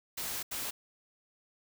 white noise bursts at uneven times, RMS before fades -37 dBFS, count 2, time 0.17-0.43 / 0.51-0.71 s, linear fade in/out 10 ms, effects none

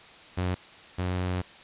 sawtooth tone pair in turn, 90.9 / 90.9 Hz, F#2 / F#2, -30 / -30 cents, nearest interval unison, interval 0 cents, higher neither, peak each -22 / -23 dBFS, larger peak first, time 0.37-0.55 / 0.98-1.42 s, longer second, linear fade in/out 10 ms, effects white hiss -49 dBFS RMS until 1.63 s + resampled to 8000 Hz

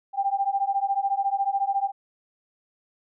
sine beating tone pair, 784 / 798 Hz, G5 / G5, 0 / +31 cents, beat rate 14 Hz, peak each -25 dBFS, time 0.13-1.92 s, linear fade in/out 50 ms, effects none

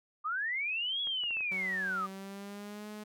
sine linear two-way sweep, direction up then down, 1174.7 to 3382 to 1174.7 Hz, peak -31 dBFS, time 0.24-2.07 s, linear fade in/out 20 ms, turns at 1.01 s
clicks, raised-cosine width 0.5 ms, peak -35 dBFS, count 6, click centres 1.072 / 1.237 / 1.308 / 1.369 / 1.407 / 1.521 s
sawtooth tone with pitch glide, 188.2 to 211.2 Hz, F#3 to G#3, +30 to +29 cents, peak -38 dBFS, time 1.51-3.04 s, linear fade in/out 10 ms, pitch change +199 cents, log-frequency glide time 1.94-2.88 s
effects none

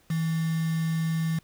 sine tone with quantisation, 162.2 Hz, E3, 28 cents flat, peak -24 dBFS, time 0.1-1.39 s, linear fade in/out 5 ms, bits 6, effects pink hiss -62 dBFS RMS until 1.43 s

